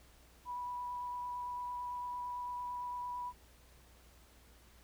sine tone with vibrato, 982 Hz, B5, 10 cents flat, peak -38 dBFS, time 0.45-3.33 s, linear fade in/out 50 ms, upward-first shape sine, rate 8.9 Hz, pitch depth 9 cents each way, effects added 60 Hz sine -62 dBFS peak until 4.83 s + pink hiss -64 dBFS RMS until 4.83 s

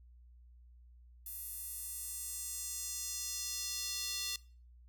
square tone with high-pass filter sweep, 392 Hz, G4, in tune, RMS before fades -41 dBFS, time 1.26-4.36 s, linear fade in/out 2 ms, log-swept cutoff 12000 to 4000 Hz, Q 1.8, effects noise-tail reverb RT60 0.4 s tail -20 dB re dry + added 60 Hz sine -56 dBFS peak until 4.88 s

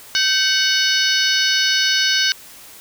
harmonic tone with a mistuned harmonic, 740 Hz, F#5, in tune, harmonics 2 / 3 / 4 / 5 / 6 / 7 / 8, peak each -20 / -26 / -21 / -23 / -21 / -23 / -26 dBFS, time 0.15-2.32 s, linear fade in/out 0 ms, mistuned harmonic 2, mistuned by +76 cents, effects white hiss -41 dBFS RMS until 2.8 s

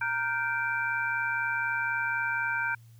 sine tone cluster, 925 / 1412 / 1556 / 2346 Hz, A#5 / F6 / G6 / D7, -14 / +19 / -13 / -2 cents, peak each -34 / -35 / -29 / -35 dBFS, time 0.01-2.75 s, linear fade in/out 5 ms, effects added 115 Hz sine -50 dBFS peak until 2.99 s + white hiss -66 dBFS RMS until 2.99 s

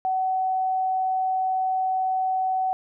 sine tone, 753 Hz, F#5, 30 cents sharp, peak -21 dBFS, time 0.05-2.73 s, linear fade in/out 0 ms, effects none

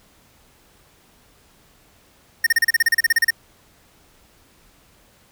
square tone bursts, 1834 Hz, A#6, 29 cents flat, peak -13 dBFS, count 15, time 2.44-3.306 s, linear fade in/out 5 ms, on 26 ms, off 34 ms, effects pink hiss -55 dBFS RMS until 5.31 s

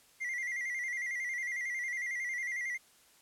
triangle tone with vibrato, 2027 Hz, B6, 45 cents sharp, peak -32 dBFS, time 0.2-2.78 s, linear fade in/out 20 ms, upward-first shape square, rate 11 Hz, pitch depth 65 cents each way, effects white hiss -63 dBFS RMS until 3.21 s + low-pass 12000 Hz 12 dB/octave

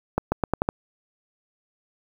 accelerating click train, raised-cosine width 1 ms, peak -7 dBFS, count 6, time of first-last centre 0.18-0.689 s, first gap 140 ms, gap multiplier 0.84, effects 7-bit

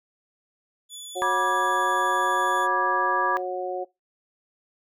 20% pulse tone, 3448 Hz, A7, 36 cents flat, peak -31 dBFS, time 0.89-2.68 s, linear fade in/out 50 ms
harmonic tone, 182.6 Hz, F#3, 23 cents flat, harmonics 2 / 3 / 4, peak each -31 / -31 / -31 dBFS, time 1.15-3.85 s, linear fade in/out 20 ms
sine chord, G# diminished, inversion first, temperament equal with one note detuned, 969.7 / 1174.7 / 1661.2 Hz, B5 / D6 / G#6, -32 / 0 / 0 cents, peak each -25 / -25 / -27 dBFS, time 1.22-3.37 s, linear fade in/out 0 ms
effects noise-tail reverb RT60 0.2 s tail -22 dB re dry

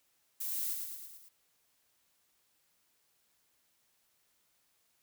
violet noise with echo, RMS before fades -37 dBFS, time 0.4-0.74 s, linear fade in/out 10 ms, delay 110 ms, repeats 5, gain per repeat -4 dB, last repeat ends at 1.29 s, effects white hiss -74 dBFS RMS until 5.02 s

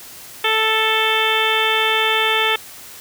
harmonic tone with a mistuned harmonic, 440 Hz, A4, in tune, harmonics 1 / 2 / 3 / 4 / 5 / 6 / 7 / 8, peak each -23 / -23 / -23 / -23 / -23 / -23 / -23 / -23 dBFS, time 0.44-2.56 s, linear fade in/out 5 ms, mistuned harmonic 7, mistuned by +20 cents, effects white hiss -38 dBFS RMS until 3 s

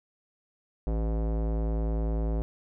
square tone with low-pass filter, 55 Hz, A1, in tune, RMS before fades -28 dBFS, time 0.87-2.42 s, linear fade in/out 0 ms, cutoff 590 Hz, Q 1.4, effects none

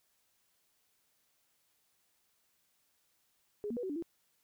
sine tone with pitch steps, 414.7 / 235.4 / 486.8 / 377.7 / 289.9 / 335.3 Hz, G#4 / A#3 / B4 / F#4 / D4 / E4, -3 / +17 / -25 / +36 / -22 / +30 cents, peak -35 dBFS, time 3.64-4.024 s, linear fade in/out 0 ms, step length 64 ms, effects white hiss -75 dBFS RMS until 4.43 s

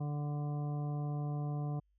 harmonic tone, 146.83 Hz, D3, in tune, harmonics 1 / 2 / 3 / 4 / 5 / 7 / 8, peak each -34 / -46 / -50 / -53 / -48 / -55 / -61 dBFS, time 0-1.8 s, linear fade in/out 10 ms, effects added 50 Hz sine -70 dBFS peak until 1.98 s

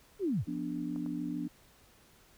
sine linear sweep, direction down, 429.8 to 61.74 Hz, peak -28 dBFS, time 0.19-0.45 s, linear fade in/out 50 ms
sine chord, B diminished, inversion second, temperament equal, 174.61 / 246.9 / 293.7 Hz, F3 / B3 / D4, 0 / 0 / 0 cents, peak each -40 / -38 / -36 dBFS, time 0.47-1.48 s, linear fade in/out 10 ms
clicks, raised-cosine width 1 ms, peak -36 dBFS, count 2, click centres 0.961 / 1.062 s
effects pink hiss -62 dBFS RMS until 2.37 s

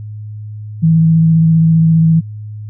sine tone with vibrato, 162.2 Hz, E3, 28 cents flat, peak -6 dBFS, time 0.82-2.21 s, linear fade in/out 20 ms, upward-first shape square, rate 15 Hz, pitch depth 14 cents each way, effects added 106 Hz sine -24 dBFS peak until 2.69 s

